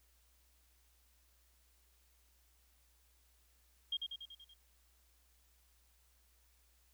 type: tone with echo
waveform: sine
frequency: 3229 Hz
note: G#7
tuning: 49 cents flat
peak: -34 dBFS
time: 3.92-3.97 s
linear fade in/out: 5 ms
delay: 95 ms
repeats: 6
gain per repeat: -4 dB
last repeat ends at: 4.54 s
effects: added 60 Hz sine -70 dBFS peak until 6.93 s + white hiss -73 dBFS RMS until 6.93 s

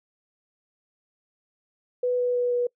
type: tone with pitch steps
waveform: sine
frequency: 495.1 / 492.2 / 489.4 / 486.6 Hz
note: B4 / B4 / B4 / B4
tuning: +4 / -6 / -16 / -26 cents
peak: -21 dBFS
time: 2.03-2.67 s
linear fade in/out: 5 ms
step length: 160 ms
effects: noise-tail reverb RT60 0.1 s tail -25 dB re dry

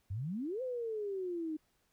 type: exponential two-way sweep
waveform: sine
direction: up then down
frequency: 88.9 to 523.3 to 304.9 Hz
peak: -35 dBFS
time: 0.1-1.57 s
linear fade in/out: 10 ms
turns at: 0.62 s
effects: pink hiss -75 dBFS RMS until 1.92 s

